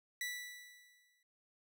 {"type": "tone with exponential decay", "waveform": "sawtooth", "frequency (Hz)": 1966, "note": "B6", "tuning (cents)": -8, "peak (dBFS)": -33, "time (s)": [0.21, 1.23], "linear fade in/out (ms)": 2, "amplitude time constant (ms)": 220, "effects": []}